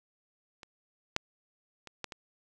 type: clicks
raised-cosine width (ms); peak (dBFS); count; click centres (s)
0.2; -29 / -10 / -28 / -18 / -24; 5; 0.632 / 1.164 / 1.873 / 2.043 / 2.122
effects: none